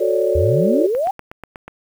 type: chord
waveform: sine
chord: D major seventh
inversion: first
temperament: just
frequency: 367.1 / 440.5 / 550.6 / 587.3 Hz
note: F#4 / A4 / C#5 / D5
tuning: -14 / +2 / -12 / 0 cents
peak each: -20 dBFS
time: 0-0.87 s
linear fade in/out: 10 ms
type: exponential sweep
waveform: sine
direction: up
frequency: 74 to 814 Hz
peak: -16 dBFS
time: 0.35-1.11 s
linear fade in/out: 5 ms
type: click train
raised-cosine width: 0.5 ms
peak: -18 dBFS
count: 7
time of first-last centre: 0.95-1.68 s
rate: 8.22 Hz
effects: 7-bit